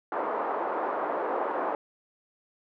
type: band-pass noise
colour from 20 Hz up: white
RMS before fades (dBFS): -30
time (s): 0.12-1.75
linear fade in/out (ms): 2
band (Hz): 330 to 1100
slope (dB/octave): 24
effects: none